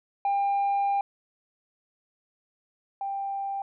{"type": "tone pair in turn", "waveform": "sine", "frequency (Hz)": [799, 789.8], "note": ["G5", "G5"], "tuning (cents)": [33, 13], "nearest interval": "unison", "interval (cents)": 20, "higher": "first", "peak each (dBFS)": [-20, -28], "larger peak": "first", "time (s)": [[0.25, 1.01], [3.01, 3.62]], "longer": "first", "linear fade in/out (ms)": 2, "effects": ["tanh soft clip ceiling -21 dBFS"]}